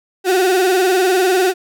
35% pulse tone with vibrato, 370.6 Hz, F#4, 3 cents sharp, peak -10 dBFS, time 0.24-1.54 s, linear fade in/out 50 ms, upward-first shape sine, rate 20 Hz, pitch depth 81 cents each way, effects none

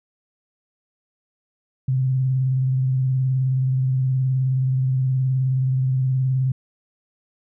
sine tone with vibrato, 130.6 Hz, C3, 3 cents flat, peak -17 dBFS, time 1.88-6.52 s, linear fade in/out 5 ms, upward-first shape triangle, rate 19 Hz, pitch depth 44 cents each way, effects none

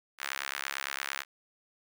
sawtooth tone with high-pass filter, 68.8 Hz, C#2, 12 cents flat, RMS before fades -37 dBFS, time 0.18-1.25 s, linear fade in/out 50 ms, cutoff 1600 Hz, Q 1.5, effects none

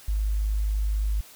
sine tone, 51.91 Hz, G#1, in tune, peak -22 dBFS, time 0.08-1.21 s, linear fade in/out 5 ms, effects white hiss -49 dBFS RMS until 1.35 s

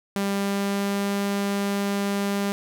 sawtooth tone with pitch glide, 198.7 to 200.2 Hz, G3 to G3, +24 to +37 cents, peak -19 dBFS, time 0.16-2.52 s, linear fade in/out 0 ms, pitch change +13 cents, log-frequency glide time 0.31-1.12 s, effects none

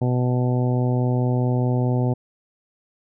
harmonic tone, 124.7 Hz, B2, 17 cents sharp, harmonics 1 / 2 / 3 / 4 / 5 / 6 / 7, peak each -19 / -25 / -29 / -31 / -33 / -35 / -36 dBFS, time 0.01-2.14 s, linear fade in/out 10 ms, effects none

